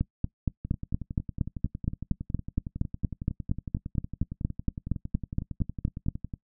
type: two click trains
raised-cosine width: 5 ms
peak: -13 / -22 dBFS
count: 27 / 63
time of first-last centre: 0.01-6.085 / 0.65-6.338 s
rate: 4.28 / 10.9 Hz
effects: noise-tail reverb RT60 0.1 s tail -21 dB re dry